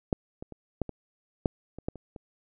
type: clicks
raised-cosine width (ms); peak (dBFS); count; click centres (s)
2; -11 / -25 / -29 / -14 / -23 / -10 / -27 / -16 / -29 / -28; 10; 0.128 / 0.425 / 0.523 / 0.817 / 0.893 / 1.458 / 1.786 / 1.885 / 1.957 / 2.162
effects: none